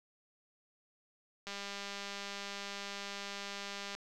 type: click train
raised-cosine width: 0.2 ms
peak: -25 dBFS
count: 497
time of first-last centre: 1.47-3.95 s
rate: 200 Hz
effects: none